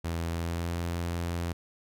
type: tone with pitch glide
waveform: sawtooth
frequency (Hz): 83.6 to 85.65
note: E2 to F2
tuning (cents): +25 to -33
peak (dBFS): -26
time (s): 0.04-1.53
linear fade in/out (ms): 10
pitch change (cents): +42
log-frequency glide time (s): 0.28-0.79
effects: none